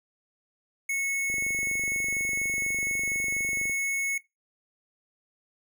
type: tone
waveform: square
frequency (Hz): 2198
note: C#7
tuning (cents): -15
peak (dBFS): -27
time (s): 0.89-4.18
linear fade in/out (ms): 5
type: click train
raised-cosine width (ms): 2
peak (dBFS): -29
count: 59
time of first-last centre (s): 1.3-3.697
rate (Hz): 24.2
effects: noise-tail reverb RT60 0.2 s tail -19 dB re dry